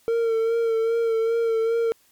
triangle tone with vibrato, 455.9 Hz, A#4, 39 cents flat, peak -17 dBFS, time 0.08-1.92 s, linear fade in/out 0 ms, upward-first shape sine, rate 2.5 Hz, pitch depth 30 cents each way, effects white hiss -60 dBFS RMS until 2.11 s + MP3 96 kbps

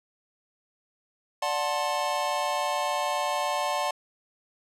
square chord, D dominant seventh, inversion none, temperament just, 587.3 / 734.2 / 881 / 1057.2 Hz, D5 / F#5 / A5 / C6, 0 / -14 / +2 / +18 cents, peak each -32 dBFS, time 1.42-3.91 s, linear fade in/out 5 ms, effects low-pass 10000 Hz 12 dB/octave

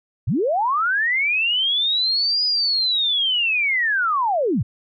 sine linear two-way sweep, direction up then down, 80.4 to 4978 to 80.4 Hz, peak -17 dBFS, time 0.27-4.63 s, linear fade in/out 10 ms, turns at 2.45 s, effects none

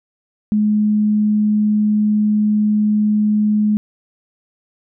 sine tone, 211.1 Hz, G#3, 29 cents sharp, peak -12 dBFS, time 0.52-3.77 s, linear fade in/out 0 ms, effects none

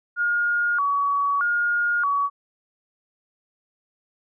sine tone with vibrato, 1269 Hz, D#6, 34 cents sharp, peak -19 dBFS, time 0.16-2.3 s, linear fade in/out 50 ms, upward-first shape square, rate 0.8 Hz, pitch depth 200 cents each way, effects none

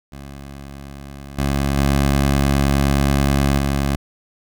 15% pulse tone with level steps, 69.5 Hz, C#2, 5 cents sharp, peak -27 / -11 / -8 / -11 dBFS, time 0.12-3.96 s, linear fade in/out 5 ms, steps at 1.38 / 1.77 / 3.58 s, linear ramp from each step 10 ms, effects none

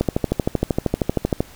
click train, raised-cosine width 2 ms, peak -4 dBFS, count 19, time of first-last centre 0.01-1.405 s, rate 12.9 Hz, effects pink hiss -45 dBFS RMS until 1.55 s

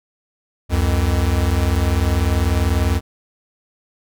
square tone pair together, 68.44 / 88.6 Hz, C#2 / F2, -22 / +25 cents, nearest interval major third, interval 447 cents, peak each -19 / -18 dBFS, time 0.69-3.01 s, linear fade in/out 50 ms, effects none

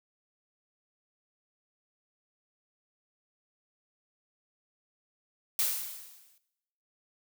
blue noise with exponential decay, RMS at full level -26 dBFS, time 5.59-6.38 s, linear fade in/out 1 ms, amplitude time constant 170 ms, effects noise-tail reverb RT60 0.9 s tail -17 dB re dry

